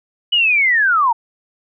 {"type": "linear sweep", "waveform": "sine", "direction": "down", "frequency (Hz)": [2977, 880], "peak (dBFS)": -11, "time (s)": [0.32, 1.13], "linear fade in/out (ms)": 10, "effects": []}